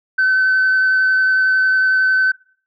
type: tone with vibrato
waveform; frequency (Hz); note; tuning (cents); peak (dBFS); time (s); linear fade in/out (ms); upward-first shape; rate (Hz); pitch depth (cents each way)
sine; 1525; G6; -48; -10; 0.18-2.32; 10; triangle; 11; 10
effects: noise-tail reverb RT60 0.5 s tail -23 dB re dry + tanh soft clip ceiling -9 dBFS